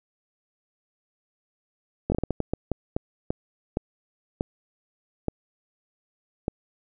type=slowing click train; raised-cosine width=2 ms; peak=-11 dBFS; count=15; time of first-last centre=2.1-6.481 s; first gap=20 ms; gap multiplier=1.37; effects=none